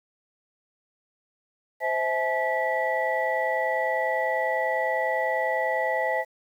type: tone cluster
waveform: sine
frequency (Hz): 520 / 650 / 855 / 1957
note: C5 / E5 / A5 / B6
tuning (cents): -11 / -24 / -50 / -16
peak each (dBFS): -28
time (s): 1.8-6.25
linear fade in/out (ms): 50
effects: tanh soft clip ceiling -13 dBFS + 9-bit